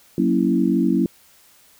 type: chord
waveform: sine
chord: F# dominant seventh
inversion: none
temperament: equal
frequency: 185 / 233.1 / 277.2 / 329.6 Hz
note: F#3 / A#3 / C#4 / E4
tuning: 0 / 0 / 0 / 0 cents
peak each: -21 dBFS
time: 0.18-1.06 s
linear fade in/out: 2 ms
effects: white hiss -53 dBFS RMS until 1.79 s